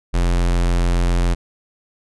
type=tone; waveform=square; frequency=43.56 Hz; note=F1; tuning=4 cents flat; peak=-15 dBFS; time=0.13-1.35 s; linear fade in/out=20 ms; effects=resampled to 24000 Hz